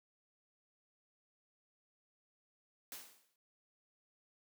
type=noise with exponential decay; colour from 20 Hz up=white; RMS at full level=-45 dBFS; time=2.92-3.36 s; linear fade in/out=1 ms; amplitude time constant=94 ms; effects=high-pass 200 Hz 12 dB/octave